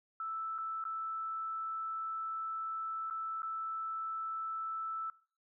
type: tone with dropouts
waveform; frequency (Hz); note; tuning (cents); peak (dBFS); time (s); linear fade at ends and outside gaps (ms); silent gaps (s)
sine; 1318.5; E6; 0; -36; 0.2-5.1; 2; 0.581-0.585 / 0.84-0.851 / 3.1-3.108 / 3.42-3.43
effects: noise-tail reverb RT60 0.4 s tail -20 dB re dry